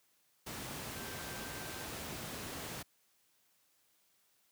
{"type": "tone in noise", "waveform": "sine", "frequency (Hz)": 1563, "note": "G6", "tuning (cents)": -6, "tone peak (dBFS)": -51, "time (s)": [0.95, 1.86], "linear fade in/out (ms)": 10, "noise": "pink", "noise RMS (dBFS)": -43, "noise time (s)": [0.46, 2.83], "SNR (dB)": -11, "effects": ["white hiss -73 dBFS RMS until 4.51 s", "high-pass 80 Hz 12 dB/octave"]}